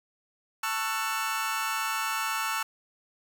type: chord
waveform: 30% pulse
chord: F# minor seventh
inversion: first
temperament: just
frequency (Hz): 888 / 1110 / 1332 / 1480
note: A5 / C#6 / E6 / F#6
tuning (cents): +16 / +2 / +18 / 0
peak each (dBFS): -31 / -33 / -29 / -34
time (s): 0.63-2.63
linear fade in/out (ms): 5
effects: none